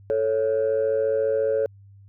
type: tone pair together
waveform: sine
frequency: 440 / 554.4 Hz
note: A4 / C#5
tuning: 0 / 0 cents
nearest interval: major third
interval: 400 cents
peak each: -21 dBFS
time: 0.1-1.66 s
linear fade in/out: 0 ms
effects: tanh soft clip ceiling -15 dBFS + added 99 Hz sine -46 dBFS peak until 2.08 s